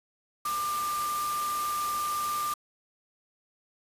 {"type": "tone in noise", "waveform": "sine", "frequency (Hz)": 1193, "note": "D6", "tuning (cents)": 27, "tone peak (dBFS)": -28, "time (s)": [0.45, 2.54], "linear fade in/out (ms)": 5, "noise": "white", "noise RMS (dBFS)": -37, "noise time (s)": [0.45, 2.54], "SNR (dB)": 6, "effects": ["resampled to 32000 Hz"]}